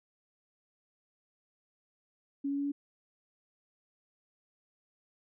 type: tone with pitch steps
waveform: sine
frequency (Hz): 279.3 / 281.1 / 282.9 / 284.7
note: C#4 / C#4 / C#4 / C#4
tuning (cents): +13 / +24 / +35 / +46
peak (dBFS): -30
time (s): 2.44-2.72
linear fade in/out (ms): 10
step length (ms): 70
effects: none